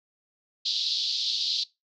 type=band-pass noise; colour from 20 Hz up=white; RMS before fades=-28 dBFS; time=0.65-1.64 s; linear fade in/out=10 ms; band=3500 to 4700 Hz; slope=48 dB/octave; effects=noise-tail reverb RT60 0.2 s tail -20 dB re dry